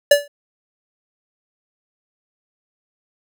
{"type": "tone with exponential decay", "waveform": "square", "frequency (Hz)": 577, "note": "D5", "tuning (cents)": -31, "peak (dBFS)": -5, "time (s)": [0.11, 0.28], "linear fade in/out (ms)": 5, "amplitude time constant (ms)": 35, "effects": []}